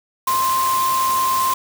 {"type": "tone in noise", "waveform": "sine", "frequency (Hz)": 1048, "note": "C6", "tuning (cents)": 2, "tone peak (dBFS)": -16, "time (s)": [0.27, 1.54], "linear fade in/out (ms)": 5, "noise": "white", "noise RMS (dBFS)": -26, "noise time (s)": [0.27, 1.54], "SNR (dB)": 7, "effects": []}